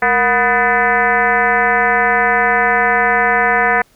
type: tone with frequency modulation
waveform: sine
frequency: 1244.5 Hz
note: D#6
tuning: in tune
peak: -10 dBFS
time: 0.02-3.82 s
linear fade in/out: 5 ms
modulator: 259 Hz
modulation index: 3
effects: pink hiss -53 dBFS RMS until 3.95 s